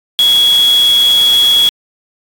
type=tone in noise; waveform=sine; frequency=3344 Hz; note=G#7; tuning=11 cents sharp; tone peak=-6 dBFS; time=0.19-1.69 s; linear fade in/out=0 ms; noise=white; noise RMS=-22 dBFS; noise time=0.19-1.69 s; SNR=+13 dB; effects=AAC 64 kbps